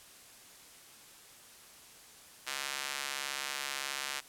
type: tone with high-pass filter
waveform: square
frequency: 69.2 Hz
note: C#2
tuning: 2 cents flat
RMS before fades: -38 dBFS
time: 2.46-4.21 s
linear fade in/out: 20 ms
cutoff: 1700 Hz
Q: 0.67
effects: white hiss -55 dBFS RMS until 4.28 s + low-pass 12000 Hz 12 dB/octave